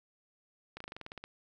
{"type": "slowing click train", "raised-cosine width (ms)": 0.3, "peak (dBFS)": -27, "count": 11, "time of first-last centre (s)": [0.77, 1.24], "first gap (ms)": 34, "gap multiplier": 1.07, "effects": []}